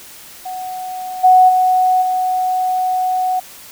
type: tone with level steps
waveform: sine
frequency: 740 Hz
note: F#5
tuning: in tune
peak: -23 / -5 / -10 / -14 dBFS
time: 0.45-3.4 s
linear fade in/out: 10 ms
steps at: 1.23 / 1.48 / 2.01 s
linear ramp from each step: 20 ms
effects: white hiss -38 dBFS RMS until 3.71 s